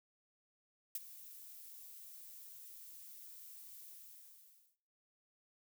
violet noise with ADSR envelope, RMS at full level -38 dBFS, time 0.95-4.77 s, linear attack 3 ms, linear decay 33 ms, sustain -16 dB, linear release 900 ms, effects noise-tail reverb RT60 0.7 s tail -21 dB re dry

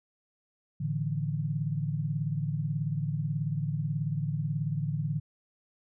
sine chord, A suspended fourth, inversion none, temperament just, 110 / 146.67 / 165 Hz, A2 / D3 / E3, 0 / -2 / +2 cents, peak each -35 / -30 / -34 dBFS, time 0.8-5.2 s, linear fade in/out 10 ms, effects none

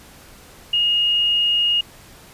sine tone, 2859 Hz, F7, 40 cents sharp, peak -15 dBFS, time 0.73-1.81 s, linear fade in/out 5 ms, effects pink hiss -45 dBFS RMS until 2.33 s + resampled to 32000 Hz

